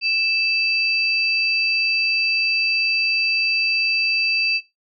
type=tone pair together; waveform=sine; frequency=2637 / 4658 Hz; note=E7 / D8; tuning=0 / -15 cents; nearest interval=minor seventh; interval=985 cents; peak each=-19 / -21 dBFS; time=0.01-4.61 s; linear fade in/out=50 ms; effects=noise-tail reverb RT60 0.2 s tail -17 dB re dry